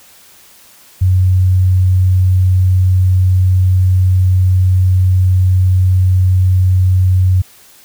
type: tone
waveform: sine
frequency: 92.5 Hz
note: F#2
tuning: in tune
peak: -7 dBFS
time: 1.01-7.42 s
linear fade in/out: 10 ms
effects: white hiss -43 dBFS RMS until 7.84 s